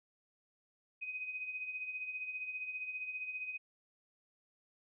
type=tone with tremolo; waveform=sine; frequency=2509 Hz; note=D#7; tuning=14 cents sharp; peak=-36 dBFS; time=1.01-3.58 s; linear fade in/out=20 ms; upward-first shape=triangle; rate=15 Hz; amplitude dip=65%; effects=none